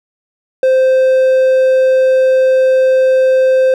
triangle tone, 521 Hz, C5, 7 cents flat, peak -5 dBFS, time 0.63-3.74 s, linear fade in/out 2 ms, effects none

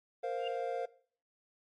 triangle chord, Bb suspended second, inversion none, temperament just, 466.2 / 524.4 / 699.2 Hz, Bb4 / C5 / F5, 0 / +4 / +2 cents, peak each -36 dBFS, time 0.23-0.86 s, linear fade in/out 10 ms
sine tone with exponential growth, 2800 Hz, F7, 4 cents sharp, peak -36 dBFS, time 0.37-0.48 s, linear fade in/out 5 ms, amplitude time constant 22 ms
effects noise-tail reverb RT60 0.5 s tail -20 dB re dry + MP3 48 kbps

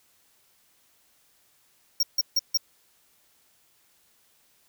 square tone bursts, 5570 Hz, F8, 5 cents flat, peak -20 dBFS, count 4, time 2-2.574 s, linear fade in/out 5 ms, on 31 ms, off 150 ms, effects white hiss -64 dBFS RMS until 4.68 s

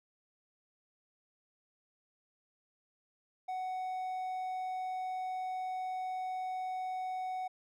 triangle tone, 744 Hz, F#5, 9 cents sharp, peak -33 dBFS, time 3.48-7.48 s, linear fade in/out 10 ms, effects none

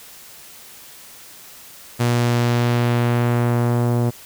sawtooth tone with low-pass filter sweep, 119.9 Hz, A#2, 49 cents sharp, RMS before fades -18 dBFS, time 1.99-4.11 s, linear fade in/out 20 ms, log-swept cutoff 12000 to 720 Hz, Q 0.75, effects white hiss -42 dBFS RMS until 4.25 s

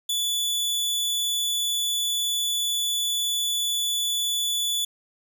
sawtooth tone, 3457 Hz, A7, 31 cents flat, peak -20 dBFS, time 0.09-4.85 s, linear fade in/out 5 ms, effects none

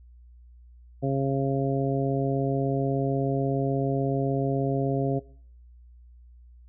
harmonic tone, 136.4 Hz, C#3, 28 cents flat, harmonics 1 / 2 / 3 / 4 / 5, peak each -26 / -29 / -31 / -32 / -33 dBFS, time 1.02-5.2 s, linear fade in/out 20 ms, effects noise-tail reverb RT60 0.6 s tail -22 dB re dry + added 60 Hz sine -48 dBFS peak until 6.68 s

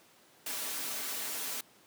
white noise with comb filter, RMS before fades -37 dBFS, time 0.46-1.61 s, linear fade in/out 5 ms, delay 5.6 ms, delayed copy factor -0.55, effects pink hiss -61 dBFS RMS until 1.86 s + high-pass 200 Hz 12 dB/octave

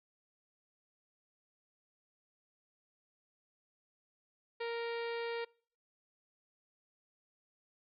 harmonic tone, 466.2 Hz, A#4, in tune, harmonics 1 / 2 / 3 / 4 / 5 / 6 / 7 / 8 / 9 / 10, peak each -37 / -45 / -50 / -48 / -49 / -53 / -57 / -55 / -57 / -59 dBFS, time 4.6-5.45 s, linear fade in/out 10 ms, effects noise-tail reverb RT60 0.5 s tail -26 dB re dry

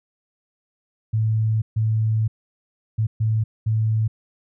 sine tone bursts at uneven times, 110 Hz, A2, in tune, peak -17 dBFS, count 5, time 1.13-1.62 / 1.76-2.28 / 2.98-3.07 / 3.2-3.44 / 3.66-4.08 s, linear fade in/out 10 ms, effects none

